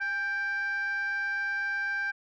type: tone with frequency modulation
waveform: sine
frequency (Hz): 1578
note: G6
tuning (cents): +11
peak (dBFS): -26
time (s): 0-2.12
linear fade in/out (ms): 20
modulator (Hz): 762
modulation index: 0.38
effects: tanh soft clip ceiling -26 dBFS